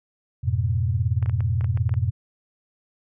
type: chord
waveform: sine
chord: F diminished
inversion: none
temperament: equal with one note detuned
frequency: 87.31 / 106.07 / 123.47 Hz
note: F2 / Ab2 / Cb3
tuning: 0 / +37 / 0 cents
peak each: -24 dBFS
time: 0.43-2.11 s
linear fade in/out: 20 ms
type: clicks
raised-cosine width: 0.5 ms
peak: -24 dBFS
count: 9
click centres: 1.227 / 1.26 / 1.296 / 1.406 / 1.61 / 1.644 / 1.774 / 1.893 / 1.94 s
effects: none